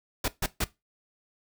pink noise bursts, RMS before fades -27 dBFS, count 3, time 0.24-0.643 s, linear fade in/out 5 ms, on 41 ms, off 140 ms, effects noise-tail reverb RT60 0.2 s tail -18 dB re dry

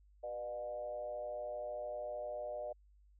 sine tone with frequency modulation, 605 Hz, D#5, 49 cents flat, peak -39 dBFS, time 0.23-2.73 s, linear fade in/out 10 ms, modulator 113 Hz, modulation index 0.81, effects added 50 Hz sine -62 dBFS peak until 3.19 s

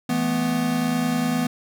square chord, E suspended fourth, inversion none, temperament equal with one note detuned, 164.81 / 217 / 246.9 Hz, E3 / A3 / B3, 0 / -24 / 0 cents, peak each -28 / -28 / -23 dBFS, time 0.09-1.47 s, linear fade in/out 5 ms, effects none

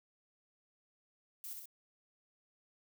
violet noise with echo, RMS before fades -45 dBFS, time 1.44-1.53 s, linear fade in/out 0 ms, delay 63 ms, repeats 2, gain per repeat -3 dB, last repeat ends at 1.656 s, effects none

